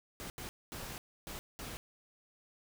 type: noise bursts at uneven times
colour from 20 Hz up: pink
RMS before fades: -44 dBFS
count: 5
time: 0.2-0.3 / 0.38-0.49 / 0.72-0.98 / 1.27-1.39 / 1.59-1.77 s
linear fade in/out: 0 ms
effects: none

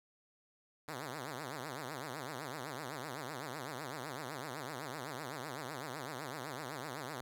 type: tone with vibrato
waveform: 5% pulse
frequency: 139 Hz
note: C#3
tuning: 5 cents sharp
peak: -30 dBFS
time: 0.88-7.21 s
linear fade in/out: 2 ms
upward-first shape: triangle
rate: 7.9 Hz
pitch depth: 290 cents each way
effects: none

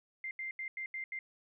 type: tone bursts at uneven times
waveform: sine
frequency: 2093 Hz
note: C7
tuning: in tune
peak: -37 dBFS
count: 6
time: 0.24-0.31 / 0.39-0.51 / 0.59-0.68 / 0.77-0.86 / 0.94-1.04 / 1.12-1.19 s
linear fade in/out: 2 ms
effects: none

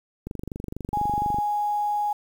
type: click train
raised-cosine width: 3 ms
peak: -19 dBFS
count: 28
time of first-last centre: 0.27-1.386 s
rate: 24.2 Hz
type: tone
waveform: sine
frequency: 830.6 Hz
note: G#5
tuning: in tune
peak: -22 dBFS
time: 0.93-2.13 s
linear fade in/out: 5 ms
effects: 8-bit

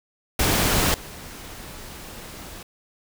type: noise with level steps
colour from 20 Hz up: pink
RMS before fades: -20 / -39 dBFS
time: 0.39-2.63 s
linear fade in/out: 5 ms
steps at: 0.94 s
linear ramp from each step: 2 ms
effects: none

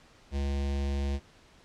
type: tone with notch filter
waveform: square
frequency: 69.7 Hz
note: C#2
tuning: 10 cents sharp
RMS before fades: -30 dBFS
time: 0.31-1.2 s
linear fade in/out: 50 ms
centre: 1300 Hz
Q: 1.2
effects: pink hiss -58 dBFS RMS until 1.64 s + low-pass 6000 Hz 12 dB/octave

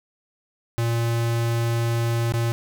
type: tone with dropouts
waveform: square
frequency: 116.54 Hz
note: A#2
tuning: in tune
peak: -21 dBFS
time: 0.78-2.52 s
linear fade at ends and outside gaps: 0 ms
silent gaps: 2.322-2.338 s
effects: none

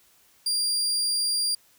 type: tone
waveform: 30% pulse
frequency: 4777 Hz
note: D8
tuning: 29 cents sharp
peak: -20 dBFS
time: 0.46-1.55 s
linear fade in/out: 5 ms
effects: white hiss -60 dBFS RMS until 1.78 s

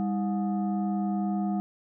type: tone with frequency modulation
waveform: sine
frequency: 200 Hz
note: G3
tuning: 35 cents sharp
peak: -25 dBFS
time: 0-1.6 s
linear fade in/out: 0 ms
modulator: 522 Hz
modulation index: 0.72
effects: none

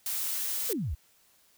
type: noise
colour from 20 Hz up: blue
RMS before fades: -32 dBFS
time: 0.06-0.73 s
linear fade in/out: 2 ms
type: exponential sweep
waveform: sine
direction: down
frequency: 533 to 57.2 Hz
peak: -29 dBFS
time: 0.69-0.95 s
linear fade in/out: 10 ms
effects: white hiss -64 dBFS RMS until 1.57 s

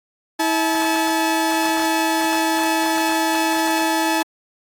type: tone pair together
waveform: sawtooth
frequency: 323.2 / 862.8 Hz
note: E4 / A5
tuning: -34 / -34 cents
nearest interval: octave + perfect fourth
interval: 1700 cents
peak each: -16 dBFS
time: 0.39-4.23 s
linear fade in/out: 10 ms
effects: AAC 64 kbps

